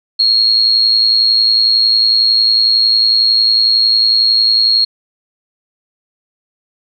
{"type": "tone with amplitude modulation", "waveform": "sine", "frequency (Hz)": 4280, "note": "C8", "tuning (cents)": 38, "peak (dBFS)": -5, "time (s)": [0.19, 4.85], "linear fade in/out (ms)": 10, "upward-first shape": "sine", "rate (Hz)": 111, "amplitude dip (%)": 65, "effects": []}